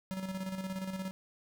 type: tone with tremolo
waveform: square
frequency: 189.4 Hz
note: F#3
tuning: 41 cents sharp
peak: -35 dBFS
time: 0.11-1.11 s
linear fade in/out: 0 ms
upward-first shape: square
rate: 17 Hz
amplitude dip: 50%
effects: none